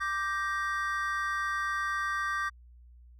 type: chord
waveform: triangle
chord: G minor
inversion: second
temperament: just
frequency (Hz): 1176 / 1568 / 1881.6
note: D6 / G6 / Bb6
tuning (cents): +2 / 0 / +16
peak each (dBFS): -30 / -32 / -34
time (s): 0-2.5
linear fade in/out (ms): 20
effects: added 60 Hz sine -51 dBFS peak until 3.19 s